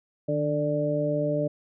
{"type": "harmonic tone with a mistuned harmonic", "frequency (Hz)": 147.6, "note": "D3", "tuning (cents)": 9, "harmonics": [1, 2, 3, 4], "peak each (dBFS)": [-29, -30, -32, -26], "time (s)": [0.28, 1.48], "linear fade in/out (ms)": 10, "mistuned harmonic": 1, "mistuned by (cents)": 52, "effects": []}